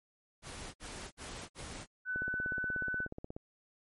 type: noise bursts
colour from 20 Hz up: pink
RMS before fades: -45 dBFS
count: 4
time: 0.42-1.865 s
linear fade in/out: 50 ms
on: 320 ms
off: 55 ms
type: tone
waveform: sine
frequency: 1500 Hz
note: F#6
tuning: 23 cents sharp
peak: -33 dBFS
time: 2.05-3.08 s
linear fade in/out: 50 ms
type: click train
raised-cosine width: 2 ms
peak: -29 dBFS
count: 21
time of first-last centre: 2.16-3.365 s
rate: 16.6 Hz
effects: MP3 48 kbps